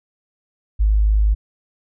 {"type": "tone", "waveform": "sine", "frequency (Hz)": 52.3, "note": "G#1", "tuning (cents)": 13, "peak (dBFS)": -12, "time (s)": [0.79, 1.35], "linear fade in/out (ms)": 20, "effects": []}